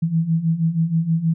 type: beating tone pair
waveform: sine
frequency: 160 / 166.3 Hz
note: D#3 / E3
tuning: +49 / +16 cents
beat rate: 6.3 Hz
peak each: -22 / -18 dBFS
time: 0.02-1.34 s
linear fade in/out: 10 ms
effects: none